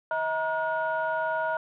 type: tone cluster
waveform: sine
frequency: 638 / 946 / 1441 Hz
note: D#5 / A#5 / F#6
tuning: +43 / +25 / -46 cents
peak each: -28 / -29 / -30 dBFS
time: 0.11-1.57 s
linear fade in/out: 2 ms
effects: tanh soft clip ceiling -18 dBFS